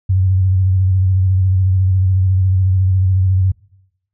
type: tone with vibrato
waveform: sine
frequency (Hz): 93.9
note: F#2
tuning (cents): +26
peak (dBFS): -10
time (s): 0.09-3.52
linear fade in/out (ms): 10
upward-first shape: square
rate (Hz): 14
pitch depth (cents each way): 34
effects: noise-tail reverb RT60 0.9 s tail -24 dB re dry